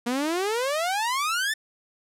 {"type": "exponential sweep", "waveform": "sawtooth", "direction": "up", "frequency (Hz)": [233.1, 1810], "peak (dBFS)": -20, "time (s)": [0.06, 1.54], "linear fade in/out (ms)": 10, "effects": ["low-pass 12000 Hz 12 dB/octave"]}